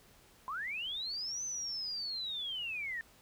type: linear two-way sweep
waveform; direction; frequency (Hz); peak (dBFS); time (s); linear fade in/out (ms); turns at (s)
sine; up then down; 993 to 6180 to 1783; -36; 0.48-3.01; 0; 1.44
effects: pink hiss -62 dBFS RMS until 3.21 s